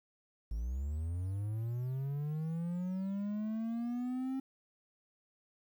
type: linear sweep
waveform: triangle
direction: up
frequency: 51.91 to 267.6 Hz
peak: -32 dBFS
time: 0.51-4.4 s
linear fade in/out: 5 ms
effects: 11-bit